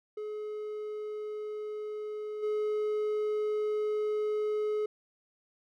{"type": "tone with level steps", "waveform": "triangle", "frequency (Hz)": 424.4, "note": "G#4", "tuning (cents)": 38, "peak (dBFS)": [-33, -26], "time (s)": [0.17, 4.86], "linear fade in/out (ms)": 5, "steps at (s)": 2.42, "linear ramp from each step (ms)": 20, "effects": []}